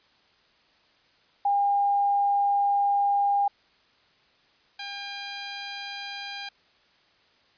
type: tone pair in turn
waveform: sine / 5% pulse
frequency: 806 / 803.2 Hz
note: G5 / G5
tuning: +48 / +42 cents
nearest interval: unison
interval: 6 cents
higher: first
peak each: -20 dBFS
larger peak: neither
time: 1.45-3.48 / 4.79-6.49 s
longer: first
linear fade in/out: 5 ms
effects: white hiss -62 dBFS RMS until 7.57 s + resampled to 11025 Hz